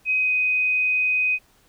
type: tone with pitch glide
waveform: sine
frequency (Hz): 2520 to 2505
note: D#7 to D#7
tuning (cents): +21 to +11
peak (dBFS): -18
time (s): 0.05-1.39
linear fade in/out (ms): 50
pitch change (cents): -10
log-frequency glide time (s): 0.19-0.32
effects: pink hiss -59 dBFS RMS until 1.68 s